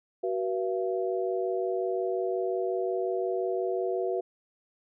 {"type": "tone cluster", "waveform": "sine", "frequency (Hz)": [376.2, 481.8, 677], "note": ["F#4", "B4", "E5"], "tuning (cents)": [29, -43, 46], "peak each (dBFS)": [-29, -32, -33], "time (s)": [0.23, 4.21], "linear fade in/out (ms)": 10, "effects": []}